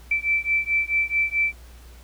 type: beating tone pair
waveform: sine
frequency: 2327 / 2331.6 Hz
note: D7 / D7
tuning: -17 / -13 cents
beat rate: 4.6 Hz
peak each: -23 dBFS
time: 0.11-1.53 s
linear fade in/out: 5 ms
effects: added 60 Hz sine -43 dBFS peak until 2.03 s + pink hiss -52 dBFS RMS until 2.03 s